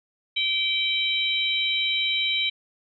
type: harmonic tone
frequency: 775 Hz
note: G5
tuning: 20 cents flat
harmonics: 3 / 4 / 5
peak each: -26 / -26 / -26 dBFS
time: 0.36-2.5 s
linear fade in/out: 10 ms
effects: none